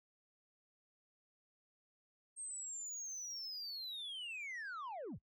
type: linear sweep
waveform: sine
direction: down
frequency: 8520 to 43.3 Hz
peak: -40 dBFS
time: 2.36-5.19 s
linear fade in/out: 50 ms
effects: noise-tail reverb RT60 0.1 s tail -22 dB re dry + tanh soft clip ceiling -42 dBFS